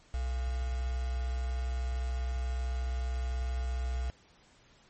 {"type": "tone with quantisation", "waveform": "sine", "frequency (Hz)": 62.8, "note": "B1", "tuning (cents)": 30, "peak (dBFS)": -30, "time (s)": [0.14, 4.1], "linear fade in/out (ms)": 0, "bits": 7, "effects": ["pink hiss -62 dBFS RMS until 4.89 s", "MP3 32 kbps"]}